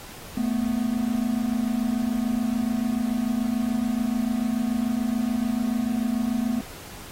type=tone pair together; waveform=triangle; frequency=220 / 246.9 Hz; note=A3 / B3; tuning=0 / 0 cents; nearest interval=major second; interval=200 cents; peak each=-23 dBFS; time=0.37-6.61 s; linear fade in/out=5 ms; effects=pink hiss -42 dBFS RMS until 7.11 s + AAC 48 kbps